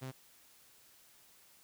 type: tone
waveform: sawtooth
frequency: 130.81 Hz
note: C3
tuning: in tune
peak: -37 dBFS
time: 0.01-0.12 s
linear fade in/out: 20 ms
effects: white hiss -63 dBFS RMS until 1.63 s